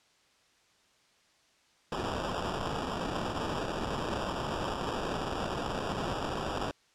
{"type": "noise with sample-and-hold", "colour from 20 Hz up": "white", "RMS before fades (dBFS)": -34, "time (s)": [1.92, 6.71], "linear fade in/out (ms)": 0, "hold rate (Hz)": 2100, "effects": ["white hiss -66 dBFS RMS until 6.94 s", "low-pass 6000 Hz 12 dB/octave"]}